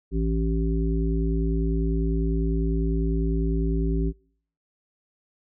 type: harmonic tone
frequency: 55 Hz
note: A1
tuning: in tune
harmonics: 1 / 3 / 5 / 7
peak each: -23 / -28 / -30 / -31 dBFS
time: 0.11-4.13 s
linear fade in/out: 50 ms
effects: noise-tail reverb RT60 0.6 s tail -26 dB re dry